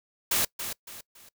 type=noise with echo; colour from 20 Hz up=white; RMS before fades=-25 dBFS; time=0.31-0.45 s; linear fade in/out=5 ms; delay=280 ms; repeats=3; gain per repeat=-9 dB; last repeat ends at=1.29 s; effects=noise-tail reverb RT60 0.1 s tail -23 dB re dry